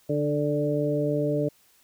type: harmonic tone with a mistuned harmonic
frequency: 146.83 Hz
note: D3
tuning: in tune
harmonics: 1 / 2 / 3 / 4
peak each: -28 / -28 / -28 / -28 dBFS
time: 0.09-1.49 s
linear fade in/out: 10 ms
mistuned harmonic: 2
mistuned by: +17 cents
effects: white hiss -61 dBFS RMS until 1.83 s